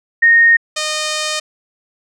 sine / 5% pulse tone pair in turn, 1852 / 613.9 Hz, A#6 / D#5, -12 / -23 cents, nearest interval octave + perfect fifth, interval 1911 cents, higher first, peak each -6 dBFS, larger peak neither, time 0.22-0.57 / 0.76-1.4 s, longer second, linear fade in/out 10 ms, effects low-pass 10000 Hz 12 dB/octave

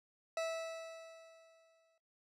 40% pulse tone with exponential decay, 654 Hz, E5, 14 cents flat, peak -33 dBFS, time 0.37-1.98 s, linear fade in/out 2 ms, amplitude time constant 350 ms, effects noise-tail reverb RT60 0.3 s tail -25 dB re dry + low-pass 7000 Hz 12 dB/octave

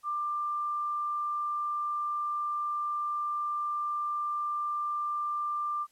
sine tone, 1188 Hz, D6, 20 cents sharp, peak -29 dBFS, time 0.03-5.87 s, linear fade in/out 50 ms, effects white hiss -67 dBFS RMS until 5.91 s + low-pass 12000 Hz 12 dB/octave

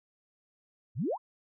sine exponential sweep, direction up, 93 to 1095 Hz, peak -28 dBFS, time 0.95-1.18 s, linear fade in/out 50 ms, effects none

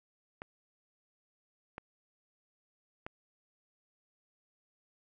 clicks, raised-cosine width 0.5 ms, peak -26 / -26 / -25 dBFS, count 3, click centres 0.419 / 1.781 / 3.065 s, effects none

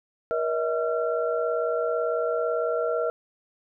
sine tone cluster, 476 / 582 / 640 / 1366 Hz, A#4 / D5 / D#5 / F6, +36 / -16 / +49 / -39 cents, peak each -26 / -35 / -27 / -32 dBFS, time 0.31-3.1 s, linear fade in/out 0 ms, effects none

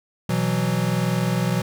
square chord, B suspended fourth, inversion none, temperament equal, 123.47 / 164.81 / 185 Hz, B2 / E3 / F#3, 0 / 0 / 0 cents, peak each -25 dBFS, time 0.29-1.62 s, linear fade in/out 5 ms, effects none

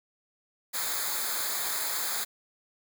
white noise with comb filter, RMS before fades -31 dBFS, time 0.73-2.25 s, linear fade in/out 20 ms, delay 0.35 ms, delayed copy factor -0.85, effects none

